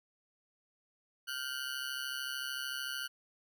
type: ring-modulated tone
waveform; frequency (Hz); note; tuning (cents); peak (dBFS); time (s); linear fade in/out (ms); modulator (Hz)
20% pulse; 1480; F#6; 0; -29; 1.27-3.08; 20; 66.7
effects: none